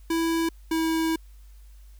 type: tone pair in turn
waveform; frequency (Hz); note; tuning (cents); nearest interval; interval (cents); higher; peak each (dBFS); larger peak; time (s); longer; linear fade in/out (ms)
square; 329.6 / 323.8; E4 / E4; 0 / -31; unison; 31; first; -23; neither; 0.1-0.49 / 0.71-1.16; second; 5
effects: added 50 Hz sine -45 dBFS peak until 1.99 s + white hiss -63 dBFS RMS until 1.99 s